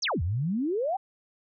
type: exponential two-way sweep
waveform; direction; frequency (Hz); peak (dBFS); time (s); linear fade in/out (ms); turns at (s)
sine; down then up; 6800 to 76.9 to 809; -25; 0.02-0.97; 10; 0.22
effects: none